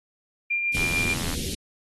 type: tone with tremolo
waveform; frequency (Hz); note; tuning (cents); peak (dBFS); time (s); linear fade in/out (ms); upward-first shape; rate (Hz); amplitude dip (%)
sine; 2390; D7; +30; -21; 0.5-1.14; 10; triangle; 6.7; 40
type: band-stop noise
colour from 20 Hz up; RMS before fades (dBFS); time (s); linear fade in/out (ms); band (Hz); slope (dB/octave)
pink; -30; 0.74-1.55; 5; 400 to 2800; 24
type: click train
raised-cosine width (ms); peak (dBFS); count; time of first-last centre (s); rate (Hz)
0.3; -18; 49; 0.77-1.339; 84.3
effects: AAC 32 kbps